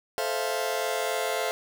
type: chord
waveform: sawtooth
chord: F major seventh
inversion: first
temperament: just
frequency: 436.5 / 523.8 / 654.8 / 698.5 Hz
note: A4 / C5 / E5 / F5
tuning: -14 / +2 / -12 / 0 cents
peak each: -28 dBFS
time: 0.18-1.51 s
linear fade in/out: 0 ms
effects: none